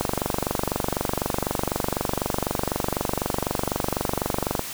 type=click train; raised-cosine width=1 ms; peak=-8 dBFS; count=111; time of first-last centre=0.01-4.593 s; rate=24 Hz; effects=white hiss -34 dBFS RMS until 4.73 s